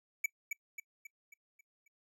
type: tone with echo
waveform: square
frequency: 2292 Hz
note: D7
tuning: 43 cents flat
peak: -29 dBFS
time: 0.24-0.26 s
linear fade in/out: 5 ms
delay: 270 ms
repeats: 6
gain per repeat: -6 dB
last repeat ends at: 1.88 s
effects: noise-tail reverb RT60 0.1 s tail -23 dB re dry